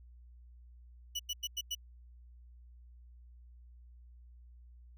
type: tone bursts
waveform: 30% pulse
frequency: 2949 Hz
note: F#7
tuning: 6 cents flat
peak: -31 dBFS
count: 5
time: 1.15-1.751 s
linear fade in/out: 10 ms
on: 45 ms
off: 94 ms
effects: added 60 Hz sine -53 dBFS peak until 4.97 s